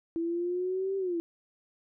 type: exponential two-way sweep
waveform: sine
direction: up then down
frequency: 329.6 to 392 to 329.6 Hz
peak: -28 dBFS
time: 0.16-1.2 s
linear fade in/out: 0 ms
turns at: 0.97 s
effects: none